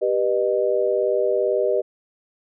sine chord, G augmented, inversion none, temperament just, 392 / 490 / 612.5 Hz, G4 / B4 / D#5, 0 / -14 / -27 cents, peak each -22 dBFS, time 0.01-1.82 s, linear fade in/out 20 ms, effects none

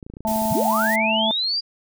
clicks, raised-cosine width 3 ms, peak -24 dBFS, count 12, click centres 0.028 / 0.065 / 0.1 / 0.138 / 0.169 / 0.206 / 0.254 / 0.285 / 0.315 / 0.36 / 0.418 / 0.455 s
harmonic tone, 220 Hz, A3, in tune, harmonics 1 / 3 / 4, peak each -24 / -24 / -24 dBFS, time 0.25-1.31 s, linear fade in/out 0 ms
blue noise, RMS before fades -31 dBFS, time 0.27-0.96 s, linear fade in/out 5 ms
sine linear sweep, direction up, 45.31 to 4865 Hz, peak -20 dBFS, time 0.5-1.61 s, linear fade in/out 20 ms
effects none

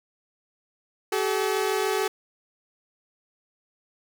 sawtooth tone pair together, 382.3 / 429.1 Hz, G4 / A4, -43 / -43 cents, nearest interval major second, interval 200 cents, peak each -22 dBFS, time 1.12-2.08 s, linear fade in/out 5 ms, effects none

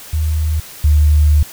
sine tone pair in turn, 77.78 / 74.86 Hz, D#2 / D2, 0 / +34 cents, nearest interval minor second, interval 66 cents, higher first, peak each -13 / -7 dBFS, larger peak second, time 0.13-0.6 / 0.84-1.43 s, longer second, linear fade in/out 5 ms, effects white hiss -35 dBFS RMS until 1.52 s

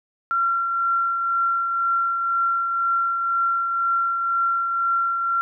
sine tone with tremolo, 1368 Hz, F6, 36 cents flat, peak -17 dBFS, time 0.31-5.41 s, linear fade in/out 0 ms, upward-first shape triangle, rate 2 Hz, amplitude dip 40%, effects none

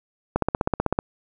click train, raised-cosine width 1 ms, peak -6 dBFS, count 11, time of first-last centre 0.36-0.989 s, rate 15.9 Hz, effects none

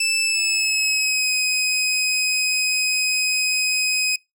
20% pulse tone with pitch glide, 2637 to 2519 Hz, E7 to D#7, 0 to +21 cents, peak -13 dBFS, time 0-4.16 s, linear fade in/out 5 ms, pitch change -79 cents, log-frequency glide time 0.22-1.32 s, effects noise-tail reverb RT60 0.2 s tail -24 dB re dry

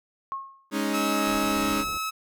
sine tone with exponential decay, 1084 Hz, C#6, 39 cents flat, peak -26 dBFS, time 0.32-0.7 s, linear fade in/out 0 ms, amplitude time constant 82 ms
sawtooth chord, Ab suspended fourth, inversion none, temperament equal, 207.7 / 277.2 / 311.1 Hz, Ab3 / Db4 / Eb4, 0 / 0 / 0 cents, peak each -25 dBFS, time 0.71-1.85 s, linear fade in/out 50 ms
sawtooth tone, 1292 Hz, E6, 35 cents flat, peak -24 dBFS, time 0.93-2.11 s, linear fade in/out 20 ms
pink low-pass noise, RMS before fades -41 dBFS, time 1.27-1.98 s, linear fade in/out 5 ms, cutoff 610 Hz, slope 12 dB/octave
effects none

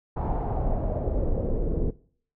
brown noise with low-pass filter sweep, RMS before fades -26 dBFS, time 0.16-1.91 s, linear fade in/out 10 ms, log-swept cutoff 900 to 410 Hz, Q 3.3, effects noise-tail reverb RT60 0.5 s tail -20 dB re dry

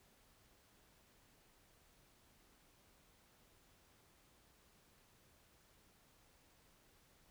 silence, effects pink hiss -70 dBFS RMS until 7.3 s

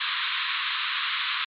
white band-pass noise, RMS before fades -28 dBFS, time 0-1.45 s, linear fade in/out 10 ms, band 1000 to 4000 Hz, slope 96 dB/octave, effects MP3 96 kbps

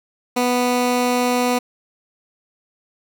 15% pulse tone, 246.9 Hz, B3, in tune, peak -10 dBFS, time 0.36-1.59 s, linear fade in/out 10 ms, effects none

